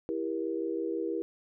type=chord; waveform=sine; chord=E diminished; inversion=none; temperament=just; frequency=329.6 / 395.6 / 474.7 Hz; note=E4 / G4 / Bb4; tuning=0 / +16 / +31 cents; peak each=-33 / -35 / -35 dBFS; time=0.09-1.22 s; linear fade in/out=0 ms; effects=none